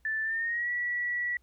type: tone with pitch glide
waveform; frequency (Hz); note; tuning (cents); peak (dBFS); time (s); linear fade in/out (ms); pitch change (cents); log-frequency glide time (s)
sine; 1760 to 1941.6; A6 to B6; 0 to -30; -28; 0.05-1.37; 2; +170; 0.23-0.7
effects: added 60 Hz sine -63 dBFS peak until 1.42 s + pink hiss -73 dBFS RMS until 1.42 s